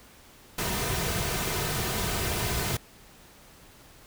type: noise with comb filter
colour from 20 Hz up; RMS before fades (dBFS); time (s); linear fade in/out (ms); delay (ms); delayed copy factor
pink; -29; 0.58-2.77; 5; 3.6; -0.5
effects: pink hiss -53 dBFS RMS until 4.06 s